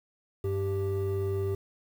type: tone pair together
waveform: triangle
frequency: 97 / 391.7 Hz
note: G2 / G4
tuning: -18 / -1 cents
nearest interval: 2 octaves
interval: 2417 cents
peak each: -27 dBFS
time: 0.44-1.55 s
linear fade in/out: 5 ms
effects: tanh soft clip ceiling -21 dBFS + 9-bit